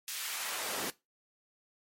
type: noise with high-pass filter sweep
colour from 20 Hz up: pink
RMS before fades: -37 dBFS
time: 0.08-0.9 s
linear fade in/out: 0 ms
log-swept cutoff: 3000 to 230 Hz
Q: 0.71
effects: noise-tail reverb RT60 0.2 s tail -18 dB re dry + MP3 64 kbps